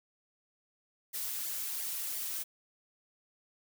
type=noise with flanger; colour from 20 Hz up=blue; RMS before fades=-37 dBFS; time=1.13-2.44 s; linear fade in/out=20 ms; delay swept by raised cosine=0.74 to 5.04 ms; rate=2.9 Hz; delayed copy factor=-0.75; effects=none